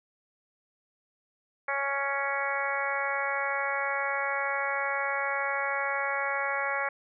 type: harmonic tone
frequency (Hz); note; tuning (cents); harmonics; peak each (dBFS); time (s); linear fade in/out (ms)
277.9; C#4; +4; 2 / 3 / 4 / 5 / 6 / 7 / 8; -35 / -35 / -35 / -35 / -35 / -35 / -35; 1.68-6.89; 5
effects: none